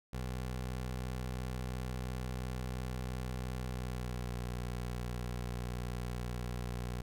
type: tone with pitch glide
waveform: 20% pulse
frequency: 62.9 to 60.83 Hz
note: B1 to B1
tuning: +32 to -26 cents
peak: -32 dBFS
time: 0.13-7.02 s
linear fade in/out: 5 ms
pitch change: -58 cents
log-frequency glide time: 3.63-4.36 s
effects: none